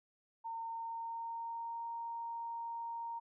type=tone with pitch glide; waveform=sine; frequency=913 to 928.4 Hz; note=A#5 to A#5; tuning=-36 to -7 cents; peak=-39 dBFS; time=0.44-3.2 s; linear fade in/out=20 ms; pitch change=+29 cents; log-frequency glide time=0.61-1.86 s; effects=none